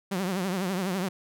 sawtooth tone with vibrato, 186.9 Hz, F#3, 18 cents sharp, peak -23 dBFS, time 0.11-1.09 s, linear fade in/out 10 ms, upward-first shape triangle, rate 12 Hz, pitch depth 140 cents each way, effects none

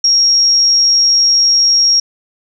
sine tone, 5588 Hz, F8, in tune, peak -7 dBFS, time 0.04-2 s, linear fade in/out 5 ms, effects none

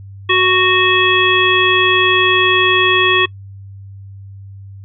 harmonic tone, 370 Hz, F#4, in tune, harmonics 1 / 3 / 5 / 7 / 9, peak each -16 / -16 / -16 / -16 / -16 dBFS, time 0.29-3.26 s, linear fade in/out 10 ms, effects noise-tail reverb RT60 0.1 s tail -24 dB re dry + added 98 Hz sine -31 dBFS peak until 4.84 s

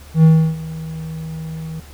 triangle tone with ADSR envelope, 160 Hz, D#3, 49 cents sharp, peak -3 dBFS, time 0.14-1.8 s, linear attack 95 ms, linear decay 320 ms, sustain -20 dB, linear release 5 ms, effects added 73 Hz sine -38 dBFS peak until 1.93 s + pink hiss -44 dBFS RMS until 1.93 s

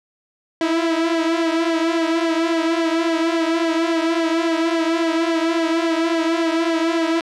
sawtooth tone with flanger, 329.6 Hz, E4, in tune, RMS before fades -19 dBFS, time 0.61-7.21 s, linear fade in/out 2 ms, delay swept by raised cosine 0.75 to 5.05 ms, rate 3.6 Hz, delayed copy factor -0.65, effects low-pass 5000 Hz 12 dB/octave

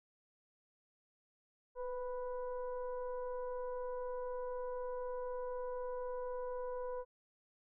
sine tone with frequency modulation, 500 Hz, B4, 21 cents sharp, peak -38 dBFS, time 1.75-7.05 s, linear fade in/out 50 ms, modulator 488 Hz, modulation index 0.79, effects none

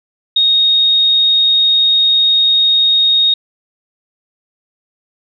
sine tone, 3729 Hz, A#7, in tune, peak -8 dBFS, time 0.36-3.34 s, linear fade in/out 5 ms, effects none

